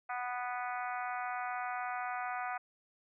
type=harmonic tone; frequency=246.9 Hz; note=B3; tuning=in tune; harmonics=3 / 4 / 5 / 6 / 7 / 8 / 9 / 10; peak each=-38 / -45 / -42 / -43 / -52 / -48 / -51 / -52 dBFS; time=0.09-2.58 s; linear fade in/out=10 ms; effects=none